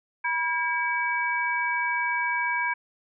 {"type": "tone cluster", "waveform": "sine", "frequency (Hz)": [971, 1621, 2283], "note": ["B5", "G#6", "D7"], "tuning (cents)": [-30, -42, -50], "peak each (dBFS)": -28, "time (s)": [0.24, 2.74], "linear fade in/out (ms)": 10, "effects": []}